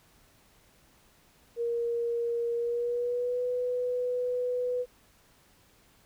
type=tone with pitch glide; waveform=sine; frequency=470 to 495.4 Hz; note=A#4 to B4; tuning=+14 to +5 cents; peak=-27 dBFS; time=1.56-4.86 s; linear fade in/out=50 ms; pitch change=+91 cents; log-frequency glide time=2.55-3.42 s; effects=pink hiss -62 dBFS RMS until 6.05 s